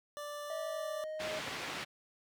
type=tone; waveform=25% pulse; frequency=587.3 Hz; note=D5; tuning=in tune; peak=-37 dBFS; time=0.17-1.04 s; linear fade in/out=0 ms
type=tone with pitch glide; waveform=triangle; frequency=640 to 622.5 Hz; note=D#5 to D#5; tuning=+49 to +1 cents; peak=-36 dBFS; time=0.5-1.39 s; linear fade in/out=2 ms; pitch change=-48 cents; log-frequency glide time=0.7-0.91 s
type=band-pass noise; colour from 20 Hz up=white; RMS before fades=-41 dBFS; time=1.19-1.85 s; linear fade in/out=20 ms; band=100 to 3000 Hz; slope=12 dB/octave
effects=none